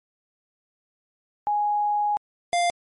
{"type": "tone pair in turn", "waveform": ["sine", "square"], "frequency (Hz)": [830.6, 697.4], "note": ["G#5", "F5"], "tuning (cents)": [0, -3], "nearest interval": "minor third", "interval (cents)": 303, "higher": "first", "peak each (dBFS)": -20, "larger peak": "neither", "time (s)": [[1.47, 2.17], [2.53, 2.7]], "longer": "first", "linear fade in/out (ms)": 0, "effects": ["MP3 48 kbps"]}